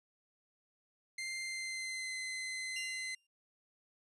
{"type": "tone with pitch glide", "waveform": "sawtooth", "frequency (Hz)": [2093, 2052], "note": ["C7", "C7"], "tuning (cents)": [0, -34], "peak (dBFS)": -35, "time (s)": [1.18, 3.15], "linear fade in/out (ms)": 5, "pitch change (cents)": -34, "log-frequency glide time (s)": [1.41, 2.16]}
{"type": "tone with exponential decay", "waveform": "sawtooth", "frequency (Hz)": 2794, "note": "F7", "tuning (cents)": 0, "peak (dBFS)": -36, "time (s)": [2.76, 3.27], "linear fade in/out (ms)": 5, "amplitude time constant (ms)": 110}
{"effects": ["resampled to 24000 Hz"]}